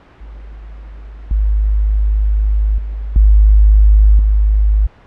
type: tone with level steps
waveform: sine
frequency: 51.91 Hz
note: G#1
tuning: in tune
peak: -29 / -10 / -19 / -4 / -8 dBFS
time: 0.2-4.87 s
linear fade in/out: 10 ms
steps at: 1.31 / 2.78 / 3.16 / 4.19 s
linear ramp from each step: 2 ms
effects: pink hiss -44 dBFS RMS until 5.06 s + low-pass 2000 Hz 12 dB/octave

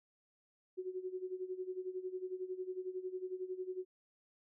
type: tone with tremolo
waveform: sine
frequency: 370 Hz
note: F#4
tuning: in tune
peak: -36 dBFS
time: 0.77-3.85 s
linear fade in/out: 20 ms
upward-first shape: sine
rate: 11 Hz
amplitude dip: 80%
effects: none

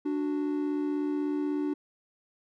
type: tone pair together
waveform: triangle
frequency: 293.7 / 370 Hz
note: D4 / F#4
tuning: 0 / 0 cents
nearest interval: major third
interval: 400 cents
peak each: -26 / -32 dBFS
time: 0.05-1.74 s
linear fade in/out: 10 ms
effects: none

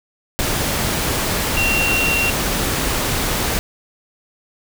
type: tone in noise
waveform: sine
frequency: 2745 Hz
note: F7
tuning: 31 cents flat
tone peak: -17 dBFS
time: 1.57-2.3 s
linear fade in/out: 0 ms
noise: pink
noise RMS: -20 dBFS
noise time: 0.39-3.59 s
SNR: 0 dB
effects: none

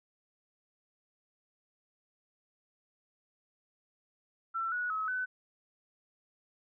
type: tone with pitch steps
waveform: sine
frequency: 1343 / 1464 / 1284 / 1506 Hz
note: E6 / F#6 / E6 / F#6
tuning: +32 / -19 / -46 / +30 cents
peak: -31 dBFS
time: 4.54-5.26 s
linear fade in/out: 20 ms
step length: 180 ms
effects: none

